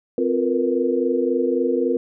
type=tone cluster; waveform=sine; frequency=259.8 / 350.4 / 458.7 / 482.4 Hz; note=C4 / F4 / A#4 / B4; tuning=-12 / +6 / -28 / -41 cents; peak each=-23 dBFS; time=0.18-1.97 s; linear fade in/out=2 ms; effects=none